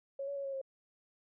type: tone with pitch steps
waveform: sine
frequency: 550 / 564 / 556 / 547 / 537 Hz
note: C#5 / C#5 / C#5 / C#5 / C5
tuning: -14 / +30 / +5 / -23 / +45 cents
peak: -36 dBFS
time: 0.19-0.615 s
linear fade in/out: 5 ms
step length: 85 ms
effects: none